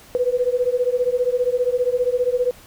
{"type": "beating tone pair", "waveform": "sine", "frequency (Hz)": [488.1, 503.1], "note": ["B4", "B4"], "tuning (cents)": [-20, 32], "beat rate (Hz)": 15, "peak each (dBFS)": -20, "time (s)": [0.15, 2.51], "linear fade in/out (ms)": 0, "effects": ["pink hiss -46 dBFS RMS until 2.66 s"]}